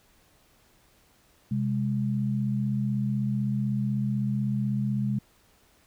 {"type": "tone pair together", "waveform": "sine", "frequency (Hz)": [129.39, 205.4], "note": ["C3", "G#3"], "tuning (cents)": [-19, -19], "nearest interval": "minor sixth", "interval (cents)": 800, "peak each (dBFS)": -27, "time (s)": [1.51, 5.19], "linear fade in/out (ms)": 5, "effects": ["pink hiss -62 dBFS RMS until 5.86 s"]}